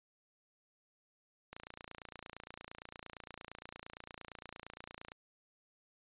click train, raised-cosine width 0.3 ms, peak -30 dBFS, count 104, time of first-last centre 1.53-5.119 s, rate 28.7 Hz, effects resampled to 8000 Hz

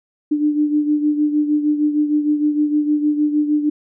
sine beating tone pair, 297.4 / 303.9 Hz, D4 / D#4, +22 / -41 cents, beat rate 6.5 Hz, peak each -15 / -22 dBFS, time 0.31-3.7 s, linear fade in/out 10 ms, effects none

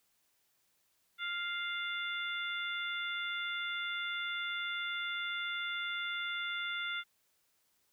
harmonic tone, 698.5 Hz, F5, in tune, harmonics 2 / 3 / 4 / 5, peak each -38 / -40 / -46 / -41 dBFS, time 1.18-7.04 s, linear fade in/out 50 ms, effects white hiss -75 dBFS RMS until 7.92 s

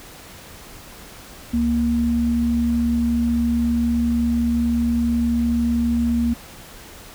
sine tone pair together, 70 / 235.5 Hz, C#2 / A#3, +18 / +18 cents, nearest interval octave + major sixth, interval 2100 cents, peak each -25 / -17 dBFS, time 1.53-6.34 s, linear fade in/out 10 ms, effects pink hiss -41 dBFS RMS until 7.14 s

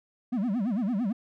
triangle tone with vibrato, 220 Hz, A3, in tune, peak -23 dBFS, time 0.32-1.13 s, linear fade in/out 10 ms, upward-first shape sine, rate 8.9 Hz, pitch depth 270 cents each way, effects none

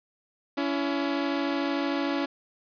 sawtooth tone pair together, 281.7 / 335 Hz, C#4 / E4, +28 / +28 cents, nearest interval minor third, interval 300 cents, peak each -23 / -27 dBFS, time 0.57-2.26 s, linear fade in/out 10 ms, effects resampled to 11025 Hz + 8-bit

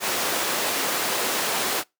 pink high-pass noise, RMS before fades -25 dBFS, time 0-1.84 s, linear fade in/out 50 ms, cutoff 390 Hz, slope 12 dB/octave, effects noise-tail reverb RT60 0.2 s tail -24 dB re dry

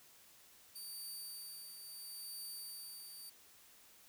15% pulse tone with tremolo, 4620 Hz, D8, 29 cents flat, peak -38 dBFS, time 0.75-3.3 s, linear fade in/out 10 ms, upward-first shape triangle, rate 0.74 Hz, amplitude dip 50%, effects white hiss -63 dBFS RMS until 4.08 s

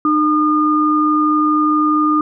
sine tone pair together, 304.1 / 1216.4 Hz, D#4 / D#6, -40 / -40 cents, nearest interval 2 octaves, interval 2400 cents, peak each -14 dBFS, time 0.05-2.21 s, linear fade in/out 2 ms, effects none

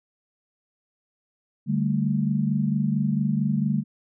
sine chord, D suspended fourth, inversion none, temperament just, 146.83 / 195.78 / 220.2 Hz, D3 / G3 / A3, 0 / -2 / +2 cents, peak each -25 dBFS, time 1.66-3.84 s, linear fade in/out 50 ms, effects none

